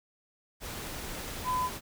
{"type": "tone in noise", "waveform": "sine", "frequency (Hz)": 1008, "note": "B5", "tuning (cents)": 35, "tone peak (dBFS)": -27, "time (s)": [1.44, 1.7], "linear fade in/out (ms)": 50, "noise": "pink", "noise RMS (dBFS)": -39, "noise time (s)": [0.6, 1.81], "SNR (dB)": 9, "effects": []}